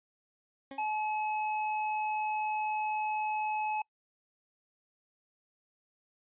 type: tone with exponential decay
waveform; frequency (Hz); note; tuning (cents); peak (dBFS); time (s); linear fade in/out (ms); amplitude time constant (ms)
20% pulse; 272; C#4; -33; -35; 0.71-0.94; 2; 48
type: tone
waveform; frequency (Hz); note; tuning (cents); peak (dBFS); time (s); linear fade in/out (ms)
square; 856; A5; -48; -31; 0.78-3.82; 5
effects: noise-tail reverb RT60 0.1 s tail -26 dB re dry + resampled to 8000 Hz